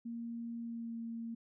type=tone with pitch glide; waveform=sine; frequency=233.1 to 229.9 Hz; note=A#3 to A#3; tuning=0 to -24 cents; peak=-39 dBFS; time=0.05-1.35 s; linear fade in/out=10 ms; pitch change=-24 cents; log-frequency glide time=0.6-0.97 s; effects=none